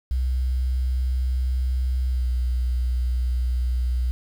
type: tone with pitch glide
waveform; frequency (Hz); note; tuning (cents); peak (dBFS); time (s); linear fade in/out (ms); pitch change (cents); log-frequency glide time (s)
sine; 63.7 to 61.71; C2 to B1; -46 to -1; -20; 0.11-4.11; 0; -55; 2.07-2.28
effects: 8-bit